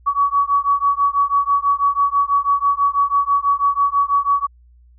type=beating tone pair; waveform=sine; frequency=1128 / 1134.1 Hz; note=C#6 / C#6; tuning=+30 / +39 cents; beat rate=6.1 Hz; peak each=-17 dBFS; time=0.06-4.47 s; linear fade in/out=20 ms; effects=added 60 Hz sine -46 dBFS peak until 4.98 s